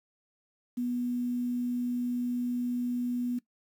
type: tone with quantisation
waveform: sine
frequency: 244.5 Hz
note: B3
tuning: 17 cents flat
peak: -28 dBFS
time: 0.77-3.39 s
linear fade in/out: 10 ms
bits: 9
effects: noise-tail reverb RT60 0.1 s tail -18 dB re dry